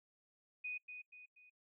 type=tone with echo; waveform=sine; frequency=2486 Hz; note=D#7; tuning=2 cents flat; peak=-40 dBFS; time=0.64-0.78 s; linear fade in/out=10 ms; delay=240 ms; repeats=3; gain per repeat=-7 dB; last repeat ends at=1.5 s; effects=noise-tail reverb RT60 0.1 s tail -26 dB re dry